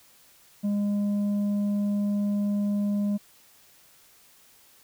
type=tone with tanh clipping; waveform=triangle; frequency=204.2 Hz; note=G#3; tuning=29 cents flat; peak=-24 dBFS; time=0.63-3.18 s; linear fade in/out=20 ms; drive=9 dB; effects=white hiss -57 dBFS RMS until 4.83 s